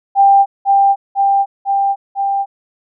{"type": "tone with echo", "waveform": "sine", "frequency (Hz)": 792, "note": "G5", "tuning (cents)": 18, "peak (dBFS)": -5, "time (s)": [0.15, 0.46], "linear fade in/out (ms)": 50, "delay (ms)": 500, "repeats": 4, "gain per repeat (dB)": -2, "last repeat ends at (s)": 2.46, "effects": []}